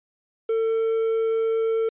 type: tone with quantisation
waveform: triangle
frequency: 449.2 Hz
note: A4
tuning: 36 cents sharp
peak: -18 dBFS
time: 0.49-1.89 s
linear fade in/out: 5 ms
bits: 7
effects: resampled to 8000 Hz